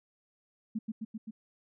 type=tone with echo; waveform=sine; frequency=220 Hz; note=A3; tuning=in tune; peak=-30 dBFS; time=0.75-0.79 s; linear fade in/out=10 ms; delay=130 ms; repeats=4; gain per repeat=-2 dB; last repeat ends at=1.31 s; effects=none